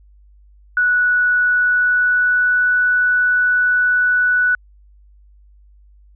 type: tone with pitch glide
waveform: sine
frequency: 1473 to 1481.5 Hz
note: F#6 to F#6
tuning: -8 to +2 cents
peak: -12 dBFS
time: 0.77-4.55 s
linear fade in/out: 2 ms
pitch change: +10 cents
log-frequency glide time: 1.38-2.7 s
effects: added 50 Hz sine -45 dBFS peak until 6.15 s